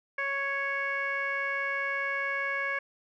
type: tone with low-pass filter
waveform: 15% pulse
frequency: 554.4 Hz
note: C#5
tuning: in tune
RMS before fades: -31 dBFS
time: 0.18-2.79 s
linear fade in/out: 5 ms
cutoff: 2000 Hz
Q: 7.6
effects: none